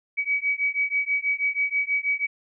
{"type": "beating tone pair", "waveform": "sine", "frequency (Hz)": [2269, 2275.2], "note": ["C#7", "C#7"], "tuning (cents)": [40, 45], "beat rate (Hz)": 6.2, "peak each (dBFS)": -25, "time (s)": [0.17, 2.27], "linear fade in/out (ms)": 20, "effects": []}